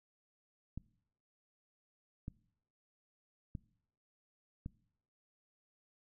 clicks, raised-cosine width 5 ms, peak -29 dBFS, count 4, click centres 0.776 / 2.281 / 3.552 / 4.661 s, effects noise-tail reverb RT60 0.7 s tail -22 dB re dry

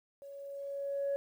sine tone with level ramp, 559 Hz, C#5, 14 cents sharp, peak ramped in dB -46 to -28 dBFS, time 0.22-1.16 s, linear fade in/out 0 ms, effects tanh soft clip ceiling -27 dBFS + 11-bit

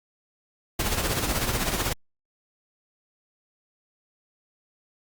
pink noise with tremolo, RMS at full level -24 dBFS, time 0.79-1.93 s, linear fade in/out 5 ms, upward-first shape sine, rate 16 Hz, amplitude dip 55%, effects Opus 48 kbps

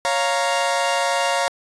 sawtooth chord, Bb minor, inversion first, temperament equal, 554.4 / 698.5 / 932.3 Hz, Db5 / F5 / Bb5, 0 / 0 / 0 cents, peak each -19 dBFS, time 0.05-1.48 s, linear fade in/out 0 ms, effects resampled to 22050 Hz

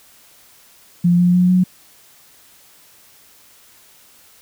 sine tone with pitch steps, 174.61 / 177.25 / 179.93 / 182.66 Hz, F3 / F3 / F#3 / F#3, 0 / +26 / -48 / -22 cents, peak -10 dBFS, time 1.04-1.64 s, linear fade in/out 10 ms, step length 150 ms, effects white hiss -49 dBFS RMS until 4.41 s

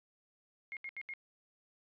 sine tone bursts, 2145 Hz, C7, 42 cents sharp, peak -40 dBFS, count 4, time 0.72-1.137 s, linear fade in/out 0 ms, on 48 ms, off 75 ms, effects resampled to 11025 Hz + 13-bit

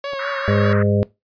sawtooth tone with vibrato, 554.4 Hz, C#5, in tune, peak -20 dBFS, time 0.04-0.73 s, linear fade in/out 2 ms, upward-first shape triangle, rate 5 Hz, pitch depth 43 cents each way
clicks, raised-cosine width 1 ms, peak -30 / -23 dBFS, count 2, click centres 0.128 / 0.135 s
white band-pass noise, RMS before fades -27 dBFS, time 0.19-0.83 s, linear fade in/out 5 ms, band 1100 to 1800 Hz, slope 48 dB/octave
harmonic tone, 102 Hz, G#2, 31 cents flat, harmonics 1 / 2 / 4 / 5 / 6, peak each -17 / -20 / -23 / -24 / -25 dBFS, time 0.48-1.03 s, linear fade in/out 0 ms
effects noise-tail reverb RT60 0.2 s tail -20 dB re dry + resampled to 11025 Hz

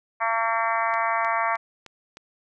harmonic tone, 227.2 Hz, A#3, 44 cents flat, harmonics 3 / 4 / 5 / 6 / 7 / 8 / 9 / 10, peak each -28 / -27 / -26 / -32 / -34 / -32 / -32 / -36 dBFS, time 0.2-1.57 s, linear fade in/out 20 ms
click train, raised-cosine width 0.2 ms, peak -25 dBFS, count 5, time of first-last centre 0.94-2.171 s, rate 3.25 Hz
effects none

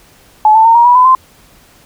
sine tone with pitch steps, 858 / 885.7 / 914.3 / 943.8 / 974.3 / 1005.7 / 1038.2 Hz, A5 / A5 / A#5 / A#5 / B5 / B5 / C6, -44 / +11 / -34 / +21 / -24 / +31 / -14 cents, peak -3 dBFS, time 0.45-1.15 s, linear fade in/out 2 ms, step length 100 ms, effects pink hiss -45 dBFS RMS until 1.85 s

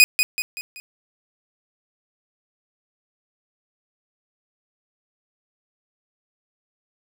sawtooth tone with echo, 2487 Hz, D#7, 1 cent flat, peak -5 dBFS, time 0-0.04 s, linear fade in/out 0 ms, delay 190 ms, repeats 4, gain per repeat -7 dB, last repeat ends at 0.8 s, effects none

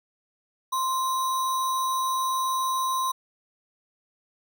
sine tone with sample-and-hold, 1046.5 Hz, C6, in tune, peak -23 dBFS, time 0.72-3.12 s, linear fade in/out 10 ms, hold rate 4900 Hz, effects none

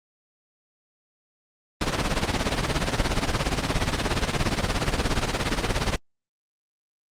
pink noise with tremolo, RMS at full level -20 dBFS, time 1.81-5.96 s, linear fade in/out 2 ms, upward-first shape triangle, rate 17 Hz, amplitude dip 80%, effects low-pass 6000 Hz 12 dB/octave + Opus 32 kbps

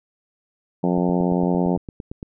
harmonic tone, 89 Hz, F2, 33 cents sharp, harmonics 2 / 3 / 4 / 5 / 6 / 7 / 8 / 9 / 10, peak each -20 / -24 / -26 / -28 / -30 / -31 / -32 / -33 / -34 dBFS, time 0.83-1.77 s, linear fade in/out 10 ms
click train, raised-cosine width 3 ms, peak -19 dBFS, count 12, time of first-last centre 0.98-2.229 s, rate 8.81 Hz
effects none

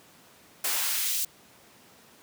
white noise with high-pass filter sweep, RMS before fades -28 dBFS, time 0.64-1.25 s, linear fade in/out 5 ms, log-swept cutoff 430 to 4700 Hz, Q 0.8, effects pink hiss -55 dBFS RMS until 2.22 s + high-pass 150 Hz 12 dB/octave

